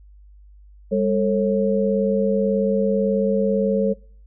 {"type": "tone cluster", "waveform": "sine", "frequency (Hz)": [200.5, 445.8, 544], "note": ["G3", "A4", "C#5"], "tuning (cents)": [39, 23, -33], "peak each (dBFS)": -21, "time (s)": [0.91, 3.94], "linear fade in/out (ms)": 20, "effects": ["noise-tail reverb RT60 0.5 s tail -24 dB re dry", "added 50 Hz sine -44 dBFS peak until 4.26 s"]}